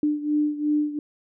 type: beating tone pair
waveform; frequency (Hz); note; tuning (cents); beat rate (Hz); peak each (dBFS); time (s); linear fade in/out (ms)
sine; 297.5 / 300.3; D4 / D4; +22 / +39; 2.8; -22 / -26; 0.03-0.99; 2
effects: none